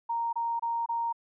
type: tone bursts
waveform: sine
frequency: 930 Hz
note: A#5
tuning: 4 cents flat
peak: -27 dBFS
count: 4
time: 0.09-1.128 s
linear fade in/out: 10 ms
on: 240 ms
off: 26 ms
effects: none